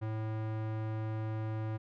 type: tone with low-pass filter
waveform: square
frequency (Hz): 109.5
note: A2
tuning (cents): -8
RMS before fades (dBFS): -36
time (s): 0.01-1.78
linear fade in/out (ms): 20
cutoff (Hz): 1700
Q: 0.63
effects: none